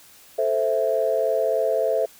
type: chord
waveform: sine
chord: A minor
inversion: none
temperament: equal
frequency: 440 / 523.3 / 659.3 Hz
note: A4 / C5 / E5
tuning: 0 / 0 / 0 cents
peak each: -24 / -23 / -22 dBFS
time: 0.38-2.06 s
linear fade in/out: 10 ms
effects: tanh soft clip ceiling -9 dBFS + white hiss -50 dBFS RMS until 2.19 s